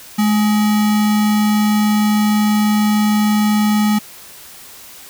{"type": "tone with sample-and-hold", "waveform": "sine", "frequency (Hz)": 211.8, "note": "G#3", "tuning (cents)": 34, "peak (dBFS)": -11, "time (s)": [0.18, 3.99], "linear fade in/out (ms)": 10, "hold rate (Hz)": 1050, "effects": ["white hiss -38 dBFS RMS until 5.09 s"]}